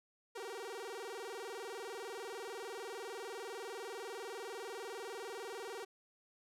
sawtooth tone with vibrato, 424.5 Hz, G#4, 38 cents sharp, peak -39 dBFS, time 0.35-5.85 s, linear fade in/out 10 ms, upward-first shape square, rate 20 Hz, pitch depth 170 cents each way, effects low-pass 12000 Hz 12 dB/octave

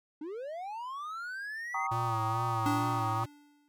triangle linear sweep, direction up, 285.3 to 2114 Hz, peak -35 dBFS, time 0.21-1.87 s, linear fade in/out 5 ms
sine chord, Eb dominant seventh, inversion first, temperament just, 777.8 / 933.4 / 1120.1 / 1244.5 Hz, G5 / Bb5 / Db6 / Eb6, -14 / +2 / +18 / 0 cents, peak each -36 / -36 / -38 / -35 dBFS, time 1.74-3.24 s, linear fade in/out 5 ms
square tone with vibrato, 114.3 Hz, A#2, 34 cents flat, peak -34 dBFS, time 1.91-3.26 s, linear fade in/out 10 ms, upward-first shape sine, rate 2.3 Hz, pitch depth 66 cents each way
square tone with exponential decay, 291.6 Hz, D4, 12 cents flat, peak -28 dBFS, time 2.66-3.68 s, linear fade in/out 0 ms, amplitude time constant 220 ms
effects none

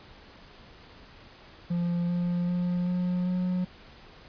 triangle tone with pitch steps, 173.3 / 175.31 / 177.35 / 179.41 / 181.5 Hz, F3 / F3 / F3 / F3 / F#3, -13 / +7 / +27 / +47 / -33 cents, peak -23 dBFS, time 1.7-3.65 s, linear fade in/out 10 ms, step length 390 ms, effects pink hiss -51 dBFS RMS until 4.28 s + resampled to 11025 Hz

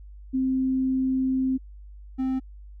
sine / triangle tone pair in turn, 261.6 / 261.6 Hz, C4 / C4, 0 / 0 cents, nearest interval unison, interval 0 cents, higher neither, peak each -21 dBFS, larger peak neither, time 0.33-1.58 / 2.18-2.4 s, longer first, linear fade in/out 20 ms, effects added 50 Hz sine -41 dBFS peak until 2.8 s

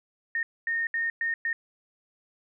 sine tone bursts at uneven times, 1838 Hz, A#6, 25 cents flat, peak -25 dBFS, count 5, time 0.35-0.43 / 0.67-0.87 / 0.94-1.1 / 1.21-1.34 / 1.45-1.53 s, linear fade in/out 2 ms, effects none

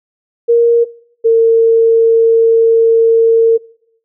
sine tone pair in turn, 468.6 / 455.3 Hz, A#4 / A#4, +9 / -41 cents, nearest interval unison, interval 50 cents, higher first, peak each -5 dBFS, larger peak neither, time 0.48-0.85 / 1.24-3.58 s, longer second, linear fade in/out 20 ms, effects noise-tail reverb RT60 0.7 s tail -22 dB re dry

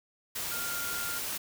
sine tone in noise, 1403 Hz, F6, 8 cents sharp, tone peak -37 dBFS, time 0.51-1.19 s, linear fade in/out 10 ms, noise white, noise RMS -35 dBFS, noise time 0.35-1.38 s, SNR -5 dB, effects none

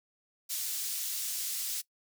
pink high-pass noise, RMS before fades -35 dBFS, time 0.49-1.82 s, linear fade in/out 20 ms, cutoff 5500 Hz, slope 12 dB/octave, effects noise-tail reverb RT60 0.1 s tail -21 dB re dry

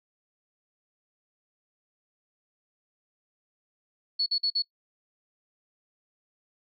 sine tone bursts, 4400 Hz, C#8, 14 cents flat, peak -23 dBFS, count 4, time 4.19-4.623 s, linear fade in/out 10 ms, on 73 ms, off 47 ms, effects noise-tail reverb RT60 0.1 s tail -23 dB re dry

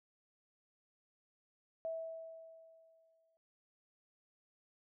sine tone with exponential decay, 652 Hz, E5, 19 cents flat, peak -36 dBFS, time 1.85-3.37 s, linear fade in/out 0 ms, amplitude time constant 330 ms, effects none

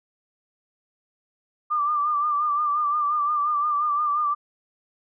sine tone with vibrato, 1187 Hz, D6, 18 cents sharp, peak -20 dBFS, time 1.7-4.35 s, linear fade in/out 20 ms, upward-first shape sine, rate 5.7 Hz, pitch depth 49 cents each way, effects none

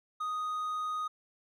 triangle tone, 1244.5 Hz, D#6, in tune, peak -30 dBFS, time 0.2-1.08 s, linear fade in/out 10 ms, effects none

